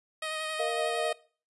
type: tone with vibrato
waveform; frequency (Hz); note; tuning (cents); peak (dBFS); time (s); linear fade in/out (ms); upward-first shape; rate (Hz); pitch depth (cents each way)
10% pulse; 626; D#5; +10; -24; 0.22-1.13; 5; sine; 11; 18
type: chord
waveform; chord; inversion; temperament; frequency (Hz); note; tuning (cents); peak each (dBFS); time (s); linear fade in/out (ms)
sine; Bb suspended fourth; none; just; 466.2 / 621.6 / 699.2; Bb4 / Eb5 / F5; 0 / -2 / +2; -33; 0.59-1.13; 10
effects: noise-tail reverb RT60 0.4 s tail -21 dB re dry + resampled to 24000 Hz